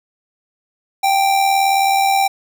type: tone with amplitude modulation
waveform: square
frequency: 784 Hz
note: G5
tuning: in tune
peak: -11 dBFS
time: 1.03-2.28 s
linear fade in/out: 10 ms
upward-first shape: sine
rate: 78.8 Hz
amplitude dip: 45%
effects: none